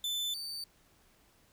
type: tone pair in turn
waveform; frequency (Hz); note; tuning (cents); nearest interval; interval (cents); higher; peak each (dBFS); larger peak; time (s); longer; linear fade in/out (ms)
40% pulse; 3520 / 4575; A7 / D8; 0 / -46; perfect fourth; 454; second; -31 / -37; first; 0.04-0.34 / 0.34-0.64; neither; 2
effects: pink hiss -66 dBFS RMS until 1.52 s